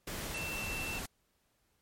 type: tone in noise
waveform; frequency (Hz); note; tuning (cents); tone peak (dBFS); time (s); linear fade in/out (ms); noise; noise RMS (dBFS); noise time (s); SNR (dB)
sine; 2680; E7; +28; -38; 0.34-0.99; 5; pink; -40; 0.07-1.06; -1
effects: pink hiss -75 dBFS RMS until 1.81 s + MP3 64 kbps